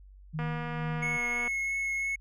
sine tone with tremolo, 156.4 Hz, D#3, 9 cents sharp, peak -30 dBFS, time 0.33-1.18 s, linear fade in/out 20 ms, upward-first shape sine, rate 2.2 Hz, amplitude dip 50%
click train, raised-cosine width 0.5 ms, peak -24 dBFS, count 262, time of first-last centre 0.39-1.478 s, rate 240 Hz
triangle tone with vibrato, 2183 Hz, C#7, 27 cents flat, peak -27 dBFS, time 1.02-2.16 s, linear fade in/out 10 ms, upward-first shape triangle, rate 3 Hz, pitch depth 11 cents each way
effects added 48 Hz sine -49 dBFS peak until 2.2 s

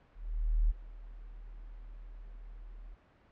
sine tone with ADSR envelope, 38.89 Hz, D#1, in tune, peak -23 dBFS, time 0.14-2.95 s, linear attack 560 ms, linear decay 20 ms, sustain -21 dB, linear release 15 ms, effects pink hiss -64 dBFS RMS until 3.31 s + low-pass 2000 Hz 12 dB/octave

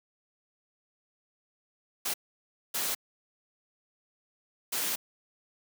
white noise bursts at uneven times, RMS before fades -31 dBFS, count 3, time 2.05-2.14 / 2.74-2.95 / 4.72-4.96 s, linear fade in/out 10 ms, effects high-pass 200 Hz 12 dB/octave

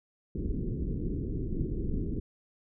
pink low-pass noise, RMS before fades -32 dBFS, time 0.35-2.2 s, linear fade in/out 5 ms, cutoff 400 Hz, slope 48 dB/octave, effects none

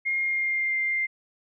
sine tone with pitch glide, 2134 to 2099 Hz, C7 to C7, +34 to +5 cents, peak -23 dBFS, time 0.05-1.07 s, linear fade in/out 20 ms, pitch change -29 cents, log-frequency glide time 0.18-0.77 s, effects none

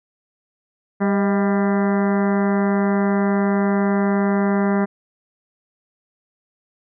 harmonic tone with a mistuned harmonic, 198.7 Hz, G3, 24 cents sharp, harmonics 1 / 2 / 3 / 4 / 5 / 6 / 7 / 8 / 9 / 10, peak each -17 / -23 / -27 / -29 / -31 / -33 / -34 / -35 / -36 / -37 dBFS, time 1-4.86 s, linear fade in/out 20 ms, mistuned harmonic 3, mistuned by +65 cents, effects none

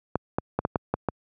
clicks, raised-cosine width 1 ms, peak -9 dBFS, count 7, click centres 0.156 / 0.385 / 0.59 / 0.651 / 0.758 / 0.94 / 1.087 s, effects high-pass 80 Hz 12 dB/octave

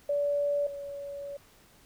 sine tone pair in turn, 576 / 565.8 Hz, D5 / C#5, -34 / +35 cents, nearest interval unison, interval 31 cents, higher first, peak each -25 / -36 dBFS, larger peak first, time 0.09-0.67 / 0.67-1.37 s, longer second, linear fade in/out 5 ms, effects pink hiss -59 dBFS RMS until 1.85 s

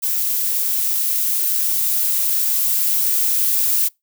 violet noise with level ramp, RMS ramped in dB -20 to -17 dBFS, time 0.02-3.89 s, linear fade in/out 20 ms, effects noise-tail reverb RT60 0.2 s tail -26 dB re dry

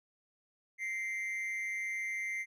triangle tone with amplitude modulation, 2089 Hz, C7, 3 cents flat, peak -30 dBFS, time 0.78-2.46 s, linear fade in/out 50 ms, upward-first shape sine, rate 202 Hz, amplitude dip 60%, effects none

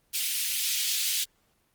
pink high-pass noise, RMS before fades -28 dBFS, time 0.13-1.25 s, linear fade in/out 20 ms, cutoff 2700 Hz, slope 24 dB/octave, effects pink hiss -69 dBFS RMS until 1.74 s + Opus 24 kbps

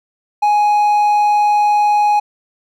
triangle tone, 833 Hz, G#5, 5 cents sharp, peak -8 dBFS, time 0.42-2.2 s, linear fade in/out 10 ms, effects none

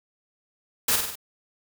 white noise with echo, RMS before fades -22 dBFS, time 0.88-0.96 s, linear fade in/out 5 ms, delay 49 ms, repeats 4, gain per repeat -4 dB, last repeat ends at 1.156 s, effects none

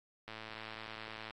click train, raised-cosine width 0.3 ms, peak -29 dBFS, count 114, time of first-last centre 0.28-1.307 s, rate 110 Hz, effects AAC 48 kbps

